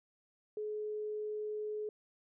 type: tone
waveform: sine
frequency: 424.6 Hz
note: G#4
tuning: 38 cents sharp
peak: -36 dBFS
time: 0.57-1.89 s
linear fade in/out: 2 ms
effects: none